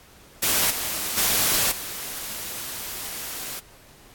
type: noise with level steps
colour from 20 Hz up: white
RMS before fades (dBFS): -21 / -28 / -21 / -33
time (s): 0.42-3.6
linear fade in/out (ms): 10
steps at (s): 0.7 / 1.17 / 1.71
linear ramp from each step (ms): 10
effects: pink hiss -51 dBFS RMS until 4.14 s + AAC 64 kbps